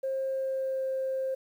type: tone with pitch glide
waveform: sine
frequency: 533 to 528.4 Hz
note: C5 to C5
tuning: +32 to +17 cents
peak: -27 dBFS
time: 0.03-1.35 s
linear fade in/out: 10 ms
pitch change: -15 cents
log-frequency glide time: 0.25-0.84 s
effects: tanh soft clip ceiling -24 dBFS + 10-bit